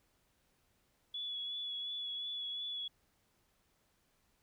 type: tone with vibrato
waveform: sine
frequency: 3402 Hz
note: G#7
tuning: 41 cents sharp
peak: -38 dBFS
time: 1.14-2.88 s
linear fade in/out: 5 ms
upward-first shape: sine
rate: 2.8 Hz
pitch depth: 21 cents each way
effects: pink hiss -75 dBFS RMS until 4.42 s